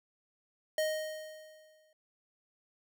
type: tone with exponential decay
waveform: square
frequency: 622.3 Hz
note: D#5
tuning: in tune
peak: -28 dBFS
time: 0.78-1.93 s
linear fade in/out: 2 ms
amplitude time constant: 250 ms
effects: none